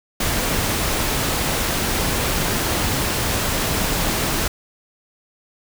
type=noise; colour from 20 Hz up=pink; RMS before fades=-21 dBFS; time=0.2-4.48 s; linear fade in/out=5 ms; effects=none